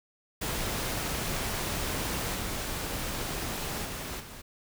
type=noise with level steps; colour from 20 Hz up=pink; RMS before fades=-32 / -34 / -37 / -45 dBFS; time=0.41-4.42 s; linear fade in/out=10 ms; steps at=2.34 / 3.84 / 4.19 s; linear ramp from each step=20 ms; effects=none